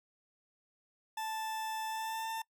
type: tone with pitch glide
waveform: 40% pulse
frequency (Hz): 880 to 895.4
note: A5 to A5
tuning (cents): 0 to +30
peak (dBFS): -35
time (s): 1.17-2.42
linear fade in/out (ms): 5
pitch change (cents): +30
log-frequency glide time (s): 1.88-2.28
effects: noise-tail reverb RT60 0.1 s tail -23 dB re dry